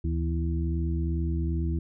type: harmonic tone with a mistuned harmonic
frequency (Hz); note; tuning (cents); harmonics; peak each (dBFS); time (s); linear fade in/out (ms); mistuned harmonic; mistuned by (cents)
82.5; E2; +2; 1 / 2 / 3 / 4; -26 / -32 / -39 / -35; 0.04-1.79; 5; 1; -150
effects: none